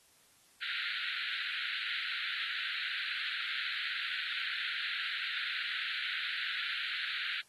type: band-pass noise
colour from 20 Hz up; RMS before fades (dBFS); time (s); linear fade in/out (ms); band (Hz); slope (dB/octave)
pink; -38; 0.61-7.42; 20; 1400 to 4200; 96
effects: white hiss -65 dBFS RMS until 7.48 s + AAC 32 kbps